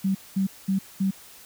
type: tone bursts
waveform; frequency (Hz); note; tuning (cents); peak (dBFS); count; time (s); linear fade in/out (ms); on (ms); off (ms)
sine; 192.8; G3; -28; -20; 4; 0.04-1.11; 10; 110; 210
effects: white hiss -48 dBFS RMS until 1.45 s